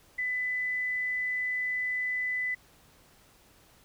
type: tone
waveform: sine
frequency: 2000 Hz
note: B6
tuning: 21 cents sharp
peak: -28 dBFS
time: 0.18-2.55 s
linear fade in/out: 10 ms
effects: pink hiss -60 dBFS RMS until 3.84 s